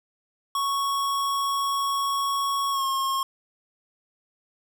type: tone with pitch glide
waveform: square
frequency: 1108.7 to 1077.8 Hz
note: C#6 to C#6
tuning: 0 to -49 cents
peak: -24 dBFS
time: 0.55-3.23 s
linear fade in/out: 2 ms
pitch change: -49 cents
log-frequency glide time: 2.71-2.84 s
effects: none